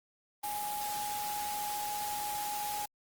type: tone in noise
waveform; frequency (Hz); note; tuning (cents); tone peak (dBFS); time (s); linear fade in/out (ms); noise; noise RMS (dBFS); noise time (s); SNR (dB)
sine; 830.6; G#5; 0; -35; 0.43-2.86; 10; white; -40; 0.43-2.86; +2
effects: Opus 32 kbps